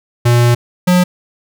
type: tone pair in turn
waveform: square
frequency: 120 / 179.8 Hz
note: B2 / F#3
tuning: -49 / -49 cents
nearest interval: perfect fifth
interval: 700 cents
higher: second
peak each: -8 dBFS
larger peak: neither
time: 0.25-0.55 / 0.87-1.04 s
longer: first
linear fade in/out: 10 ms
effects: none